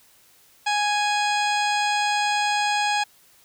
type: harmonic tone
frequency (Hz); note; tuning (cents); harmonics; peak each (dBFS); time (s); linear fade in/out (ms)
830.6; G#5; 0; 1 / 2 / 3 / 4 / 5 / 6 / 8 / 9 / 10; -22 / -28 / -28 / -31 / -34 / -34 / -38 / -40 / -41; 0.66-3.04; 10
effects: white hiss -56 dBFS RMS until 3.44 s